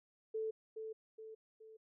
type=tone with echo; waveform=sine; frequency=440 Hz; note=A4; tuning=in tune; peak=-36 dBFS; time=0.34-0.51 s; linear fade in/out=10 ms; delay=420 ms; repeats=3; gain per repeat=-6 dB; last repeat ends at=1.77 s; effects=none